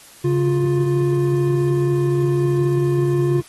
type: tone pair together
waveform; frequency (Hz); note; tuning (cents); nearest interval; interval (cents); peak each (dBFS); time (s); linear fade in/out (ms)
triangle; 138.59 / 352.3; C#3 / F4; 0 / +15; octave + major third; 1615; -16; 0.24-3.41; 10
effects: white hiss -45 dBFS RMS until 3.48 s + AAC 32 kbps